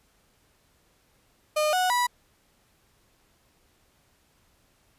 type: tone with pitch steps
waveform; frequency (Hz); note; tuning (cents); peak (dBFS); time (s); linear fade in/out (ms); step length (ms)
35% pulse; 609 / 735 / 979; D#5 / F#5 / B5; -37 / -12 / -15; -20; 1.56-2.07; 10; 170
effects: pink hiss -65 dBFS RMS until 4.98 s + resampled to 32000 Hz